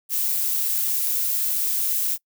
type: noise with amplitude modulation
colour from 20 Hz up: violet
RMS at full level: -22 dBFS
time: 0.09-2.18 s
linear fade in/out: 50 ms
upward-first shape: sine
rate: 138 Hz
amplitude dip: 25%
effects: noise-tail reverb RT60 0.1 s tail -24 dB re dry